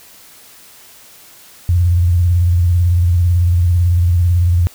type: tone with vibrato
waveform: sine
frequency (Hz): 87.31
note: F2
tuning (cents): 0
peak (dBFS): -9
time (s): 1.69-4.67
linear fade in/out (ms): 0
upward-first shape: sine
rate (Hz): 18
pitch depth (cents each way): 79
effects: white hiss -42 dBFS RMS until 4.74 s